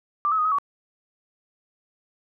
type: tone with pitch steps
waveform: sine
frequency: 1181 / 1289 / 1239 / 1274 / 1130 Hz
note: D6 / E6 / D#6 / D#6 / C#6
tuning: +9 / -39 / -8 / +41 / +33 cents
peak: -19 dBFS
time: 0.25-0.585 s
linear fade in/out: 0 ms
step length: 67 ms
effects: none